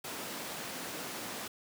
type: high-pass noise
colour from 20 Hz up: pink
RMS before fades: -41 dBFS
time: 0.04-1.48 s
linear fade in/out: 5 ms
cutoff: 220 Hz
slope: 12 dB/octave
effects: none